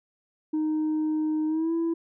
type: tone with pitch glide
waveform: sine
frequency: 309.8 to 332 Hz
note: D#4 to E4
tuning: -7 to +12 cents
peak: -21 dBFS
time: 0.53-1.94 s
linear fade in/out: 10 ms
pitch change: +119 cents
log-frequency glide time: 1.47-1.73 s
effects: tanh soft clip ceiling -22 dBFS